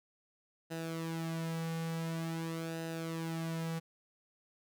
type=tone with flanger; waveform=sawtooth; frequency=163.9 Hz; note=E3; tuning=10 cents flat; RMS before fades=-38 dBFS; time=0.7-3.8 s; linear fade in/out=20 ms; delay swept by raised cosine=0.89 to 2.99 ms; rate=0.47 Hz; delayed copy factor=-0.65; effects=none